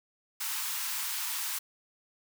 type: high-pass noise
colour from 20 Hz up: white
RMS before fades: -34 dBFS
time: 0.4-1.59 s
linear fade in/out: 10 ms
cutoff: 830 Hz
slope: 96 dB/octave
effects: none